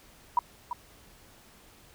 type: tone with echo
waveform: sine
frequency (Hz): 969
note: B5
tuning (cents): -33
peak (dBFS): -19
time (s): 0.37-0.39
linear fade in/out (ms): 2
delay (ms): 340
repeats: 1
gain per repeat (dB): -10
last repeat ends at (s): 0.73
effects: pink hiss -56 dBFS RMS until 1.94 s